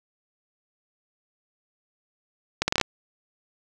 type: accelerating click train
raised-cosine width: 0.2 ms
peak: -4 dBFS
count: 7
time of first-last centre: 2.62-2.813 s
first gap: 60 ms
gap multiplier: 0.74
effects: none